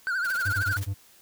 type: tone with vibrato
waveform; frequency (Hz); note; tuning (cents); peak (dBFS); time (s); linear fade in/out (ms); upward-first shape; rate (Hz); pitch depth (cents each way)
triangle; 1480; F#6; 0; -23; 0.07-0.77; 0; triangle; 13; 130
type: noise with tremolo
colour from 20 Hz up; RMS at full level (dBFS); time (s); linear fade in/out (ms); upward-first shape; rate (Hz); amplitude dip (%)
white; -37; 0.24-0.87; 10; triangle; 19; 95
type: tone bursts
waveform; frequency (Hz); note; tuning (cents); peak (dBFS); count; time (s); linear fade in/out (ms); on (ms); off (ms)
triangle; 98.4; G2; +7; -24; 5; 0.45-0.943; 20; 81; 22
effects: white hiss -56 dBFS RMS until 1.21 s